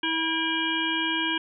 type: harmonic tone with a mistuned harmonic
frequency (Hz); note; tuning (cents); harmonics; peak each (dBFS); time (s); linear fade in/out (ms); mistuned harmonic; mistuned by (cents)
323.3; E4; -34; 1 / 3 / 5 / 7 / 9 / 10; -30 / -32 / -30 / -32 / -31 / -31; 0.03-1.38; 5; 7; +81
effects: none